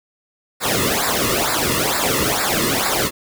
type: noise with flanger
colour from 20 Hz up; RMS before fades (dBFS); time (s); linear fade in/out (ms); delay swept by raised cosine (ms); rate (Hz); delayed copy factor
pink; -19; 0.6-3.11; 50; 0.32 to 1.32; 2.2; -0.9
effects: none